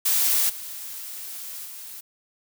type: noise with level steps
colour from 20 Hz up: blue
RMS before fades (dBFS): -21 / -36 / -39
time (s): 0.05-2.01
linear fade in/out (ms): 10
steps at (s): 0.49 / 1.65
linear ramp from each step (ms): 10
effects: none